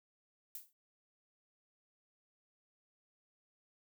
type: noise with exponential decay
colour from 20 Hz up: violet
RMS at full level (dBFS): -42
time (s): 0.55-0.73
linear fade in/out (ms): 1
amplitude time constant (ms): 38
effects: none